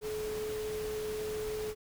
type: tone in noise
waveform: sine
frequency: 428.9 Hz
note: A4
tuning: 44 cents flat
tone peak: -34 dBFS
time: 0.01-1.75 s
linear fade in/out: 50 ms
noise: pink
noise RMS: -44 dBFS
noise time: 0.01-1.75 s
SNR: +7 dB
effects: none